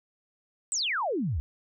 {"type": "exponential sweep", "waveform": "sine", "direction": "down", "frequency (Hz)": [8330, 64.4], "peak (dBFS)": -26, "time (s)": [0.72, 1.4], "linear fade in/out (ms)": 0, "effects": []}